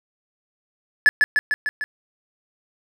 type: tone with echo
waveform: triangle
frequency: 1720 Hz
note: A6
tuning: 40 cents flat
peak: -7 dBFS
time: 1.06-1.09 s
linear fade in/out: 0 ms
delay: 150 ms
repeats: 5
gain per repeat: -3 dB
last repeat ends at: 1.84 s
effects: none